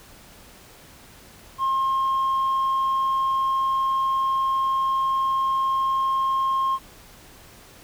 triangle tone with tanh clipping, 1068 Hz, C6, 35 cents sharp, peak -20 dBFS, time 1.58-6.79 s, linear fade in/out 50 ms, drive 6 dB, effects pink hiss -48 dBFS RMS until 7.83 s

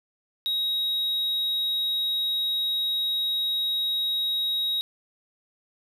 triangle tone, 3800 Hz, A#7, 33 cents sharp, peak -22 dBFS, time 0.46-4.81 s, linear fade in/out 0 ms, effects none

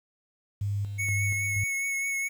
sine tone with tremolo, 101.3 Hz, G#2, 43 cents flat, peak -26 dBFS, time 0.61-1.64 s, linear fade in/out 5 ms, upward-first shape square, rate 2.1 Hz, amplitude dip 50%
square tone with vibrato, 2201 Hz, C#7, 13 cents flat, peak -28 dBFS, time 0.98-2.29 s, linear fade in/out 20 ms, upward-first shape triangle, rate 4.8 Hz, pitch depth 22 cents each way
effects 9-bit

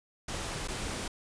pink noise with dropouts, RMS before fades -36 dBFS, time 0.28-1.08 s, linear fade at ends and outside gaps 5 ms, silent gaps 0.676-0.683 s, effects resampled to 22050 Hz

